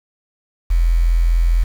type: tone with quantisation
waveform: sine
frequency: 42.23 Hz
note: E1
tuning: 43 cents sharp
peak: -11 dBFS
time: 0.7-1.64 s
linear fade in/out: 10 ms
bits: 6
effects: none